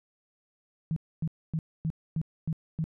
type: tone bursts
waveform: sine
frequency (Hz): 160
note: D#3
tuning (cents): +49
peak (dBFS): -26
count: 7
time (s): 0.91-2.841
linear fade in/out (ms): 0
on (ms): 53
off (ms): 260
effects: none